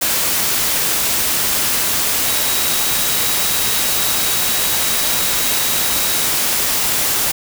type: tone in noise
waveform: sine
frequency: 3848 Hz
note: B7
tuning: 46 cents flat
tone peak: -27 dBFS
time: 2.26-6.27 s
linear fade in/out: 10 ms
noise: white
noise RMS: -17 dBFS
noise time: 0.01-7.32 s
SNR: -13 dB
effects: none